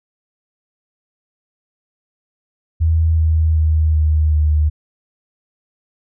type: tone with pitch steps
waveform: sine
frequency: 80.9 / 79.65 / 78.42 / 77.2 / 76.01 Hz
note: E2 / D#2 / D#2 / D#2 / D#2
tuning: -32 / +41 / +14 / -13 / -40 cents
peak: -11 dBFS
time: 2.8-4.7 s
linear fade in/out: 20 ms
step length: 380 ms
effects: none